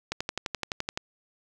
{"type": "click train", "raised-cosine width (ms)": 0.2, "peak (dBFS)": -12, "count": 11, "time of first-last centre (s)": [0.12, 0.975], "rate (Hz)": 11.7, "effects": []}